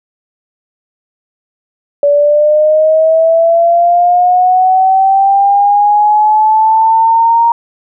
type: linear sweep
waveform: sine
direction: up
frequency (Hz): 572 to 935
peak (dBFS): -5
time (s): 2.03-7.52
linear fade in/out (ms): 2
effects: none